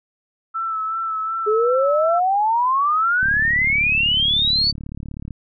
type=tone with vibrato; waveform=sine; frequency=1318.5 Hz; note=E6; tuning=in tune; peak=-21 dBFS; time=0.54-2.2 s; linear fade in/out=20 ms; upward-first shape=sine; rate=2.7 Hz; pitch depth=30 cents each way
type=exponential sweep; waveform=sine; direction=up; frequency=414.6 to 4600 Hz; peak=-15 dBFS; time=1.46-4.72 s; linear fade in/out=20 ms
type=click train; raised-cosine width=5 ms; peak=-19 dBFS; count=76; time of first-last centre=3.23-5.308 s; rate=36.1 Hz
effects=none